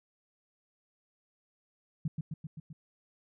sine tone with echo, 155.56 Hz, D#3, in tune, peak -28 dBFS, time 2.05-2.08 s, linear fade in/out 5 ms, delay 130 ms, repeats 5, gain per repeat -3 dB, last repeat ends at 2.73 s, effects none

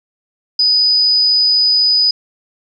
sine tone, 4978 Hz, D#8, in tune, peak -9 dBFS, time 0.59-2.11 s, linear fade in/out 5 ms, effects none

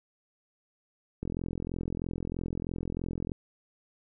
click train, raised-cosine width 3 ms, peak -21 dBFS, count 91, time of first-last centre 1.23-3.318 s, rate 43.1 Hz, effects none

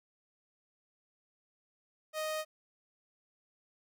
sawtooth tone, 622.3 Hz, D#5, in tune, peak -30 dBFS, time 2.13-2.45 s, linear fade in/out 50 ms, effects none

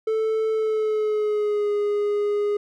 triangle tone with pitch glide, 440 to 412.9 Hz, A4 to G#4, 0 to -10 cents, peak -18 dBFS, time 0.07-2.57 s, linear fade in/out 5 ms, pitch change -110 cents, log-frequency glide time 0.51-1.71 s, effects none

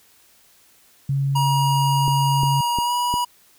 sine tone, 138.1 Hz, C#3, 6 cents flat, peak -18 dBFS, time 1.09-2.61 s, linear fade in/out 5 ms
square tone with pitch glide, 954 to 970.7 Hz, A#5 to B5, +40 to -30 cents, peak -20 dBFS, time 1.35-3.25 s, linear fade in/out 10 ms, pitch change +30 cents, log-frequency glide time 2.82-2.92 s
click train, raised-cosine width 3 ms, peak -15 dBFS, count 4, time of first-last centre 2.08-3.14 s, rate 2.83 Hz
effects white hiss -55 dBFS RMS until 3.58 s

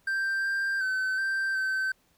triangle tone with pitch steps, 1574 / 1584 / 1526 / 1567 / 1541 Hz, G6 / G6 / G6 / G6 / G6, +7 / +18 / -47 / -1 / -30 cents, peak -24 dBFS, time 0.07-1.92 s, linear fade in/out 5 ms, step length 370 ms, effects pink hiss -67 dBFS RMS until 2.17 s

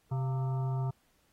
harmonic tone with a mistuned harmonic, 130.81 Hz, C3, in tune, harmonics 1 / 3 / 5 / 7 / 9 / 10, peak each -29 / -45 / -45 / -45 / -51 / -56 dBFS, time 0.11-0.91 s, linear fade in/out 10 ms, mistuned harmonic 5, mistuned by +96 cents, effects pink hiss -71 dBFS RMS until 1.32 s + AAC 48 kbps

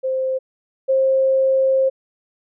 sine tone pair in turn, 523.3 / 531.2 Hz, C5 / C5, 0 / +26 cents, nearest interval unison, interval 26 cents, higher second, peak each -18 / -13 dBFS, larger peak second, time 0.03-0.39 / 0.88-1.9 s, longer second, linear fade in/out 20 ms, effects none

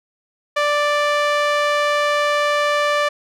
sawtooth tone with band-pass filter, 587.3 Hz, D5, in tune, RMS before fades -18 dBFS, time 0.56-3.09 s, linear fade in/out 10 ms, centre 1500 Hz, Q 0.72, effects none

